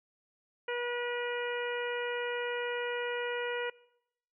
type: harmonic tone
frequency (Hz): 483.5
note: B4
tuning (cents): -37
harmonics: 1 / 2 / 3 / 4 / 5 / 6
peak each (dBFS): -34 / -41 / -40 / -41 / -43 / -45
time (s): 0.68-3.7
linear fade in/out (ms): 5
effects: noise-tail reverb RT60 0.8 s tail -23 dB re dry